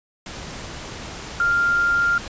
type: tone in noise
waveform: sine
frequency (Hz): 1396.9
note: F6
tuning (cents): 0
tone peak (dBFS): -16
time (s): 1.4-2.18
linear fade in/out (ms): 2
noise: pink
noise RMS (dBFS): -34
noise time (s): 0.26-2.28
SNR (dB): +15
effects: resampled to 16000 Hz